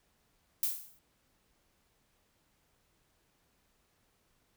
violet noise with exponential decay, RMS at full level -28 dBFS, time 0.63-0.99 s, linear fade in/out 1 ms, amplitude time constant 78 ms, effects pink hiss -73 dBFS RMS until 4.56 s

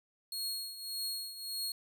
sawtooth tone with tremolo, 4302 Hz, C8, 47 cents sharp, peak -31 dBFS, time 0.32-1.72 s, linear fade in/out 2 ms, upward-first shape triangle, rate 1.7 Hz, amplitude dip 75%, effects none

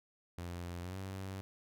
sawtooth tone with pitch glide, 87.31 to 95.76 Hz, F2 to G2, 0 to -40 cents, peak -37 dBFS, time 0.38-1.41 s, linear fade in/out 0 ms, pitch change +160 cents, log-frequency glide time 0.82-0.97 s, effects none

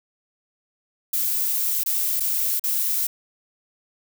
violet noise with dropouts, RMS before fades -23 dBFS, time 1.13-3.07 s, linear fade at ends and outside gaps 5 ms, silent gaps 1.836-1.86 / 2.199-2.204 / 2.596-2.638 s, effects none

